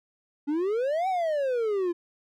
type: exponential two-way sweep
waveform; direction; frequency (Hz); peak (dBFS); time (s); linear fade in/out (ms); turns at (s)
triangle; up then down; 280 to 776 to 337.5; -22; 0.47-1.93; 20; 1.08
effects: none